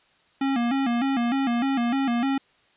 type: tone with vibrato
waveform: square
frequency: 253.9 Hz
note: B3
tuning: 48 cents sharp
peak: -22 dBFS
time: 0.41-2.38 s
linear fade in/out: 5 ms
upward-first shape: square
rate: 3.3 Hz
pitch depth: 120 cents each way
effects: white hiss -61 dBFS RMS until 2.76 s + resampled to 8000 Hz